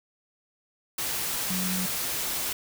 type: tone in noise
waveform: sine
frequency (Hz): 185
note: F#3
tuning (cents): 0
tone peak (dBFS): -29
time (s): 1.5-1.86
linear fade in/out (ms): 5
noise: white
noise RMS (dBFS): -30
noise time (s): 0.98-2.53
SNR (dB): -2
effects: none